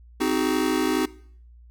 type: chord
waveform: square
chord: Ab dominant seventh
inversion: first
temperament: just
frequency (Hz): 259.6 / 311.5 / 373.8 / 415.3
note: C4 / Eb4 / Gb4 / Ab4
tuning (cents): -13 / +2 / +18 / 0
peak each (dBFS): -27 / -26 / -27 / -31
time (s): 0.2-1.06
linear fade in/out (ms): 10
effects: noise-tail reverb RT60 0.6 s tail -21 dB re dry + added 59 Hz sine -46 dBFS peak until 1.7 s